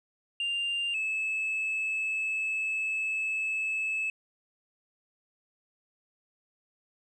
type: tone pair in turn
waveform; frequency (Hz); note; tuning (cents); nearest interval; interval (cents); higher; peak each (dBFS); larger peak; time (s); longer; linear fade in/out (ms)
sine; 2794 / 2604; F7 / E7; 0 / -22; minor second; 122; first; -26; neither; 0.4-0.94 / 0.94-4.1; second; 2
effects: tanh soft clip ceiling -26 dBFS